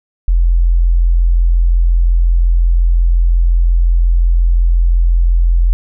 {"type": "tone", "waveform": "sine", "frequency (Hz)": 42.81, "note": "F1", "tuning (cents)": -34, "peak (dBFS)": -7, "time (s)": [0.28, 5.73], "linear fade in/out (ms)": 0, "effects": []}